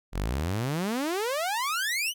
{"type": "exponential sweep", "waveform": "sawtooth", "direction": "up", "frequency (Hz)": [41.04, 3100], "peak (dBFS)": -23, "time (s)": [0.12, 2.14], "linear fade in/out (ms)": 50, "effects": []}